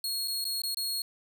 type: tone with dropouts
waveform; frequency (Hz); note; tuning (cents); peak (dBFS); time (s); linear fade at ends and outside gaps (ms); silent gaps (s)
sawtooth; 4308; C8; +50; -27; 0.04-1.02; 2; 0.276-0.28 / 0.443-0.451 / 0.619-0.635 / 0.746-0.77
effects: none